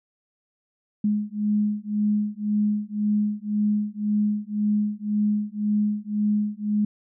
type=beating tone pair; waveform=sine; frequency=208.3 / 210.2 Hz; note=G#3 / G#3; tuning=+5 / +21 cents; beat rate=1.9 Hz; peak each=-24 dBFS; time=1.04-6.85 s; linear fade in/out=5 ms; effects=none